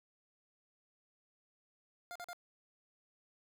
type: tone bursts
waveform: 25% pulse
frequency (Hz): 703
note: F5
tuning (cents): +11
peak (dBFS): -40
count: 3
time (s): 2.11-2.331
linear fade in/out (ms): 0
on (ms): 45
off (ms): 43
effects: none